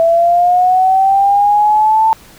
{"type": "linear sweep", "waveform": "sine", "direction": "up", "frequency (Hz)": [659.3, 892], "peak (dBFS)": -7, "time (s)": [0, 2.13], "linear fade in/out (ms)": 0, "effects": ["pink hiss -41 dBFS RMS until 2.38 s"]}